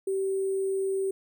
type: tone with sample-and-hold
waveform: sine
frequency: 386.3 Hz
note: G4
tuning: 25 cents flat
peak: -25 dBFS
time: 0.07-1.11 s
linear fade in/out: 5 ms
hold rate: 8820 Hz
effects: none